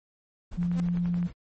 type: noise with tremolo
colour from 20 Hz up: brown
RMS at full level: -40 dBFS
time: 0.51-1.33 s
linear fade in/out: 10 ms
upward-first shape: sine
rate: 9.4 Hz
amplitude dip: 70%
type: tone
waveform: sine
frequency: 174.61 Hz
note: F3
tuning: in tune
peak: -24 dBFS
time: 0.57-1.28 s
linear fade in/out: 20 ms
type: click train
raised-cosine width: 0.5 ms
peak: -29 dBFS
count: 8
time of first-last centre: 0.63-1.228 s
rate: 11.7 Hz
type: tone with exponential growth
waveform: sawtooth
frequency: 258.5 Hz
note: C4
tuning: 21 cents flat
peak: -29 dBFS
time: 0.7-0.8 s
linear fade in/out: 1 ms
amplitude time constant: 21 ms
effects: MP3 32 kbps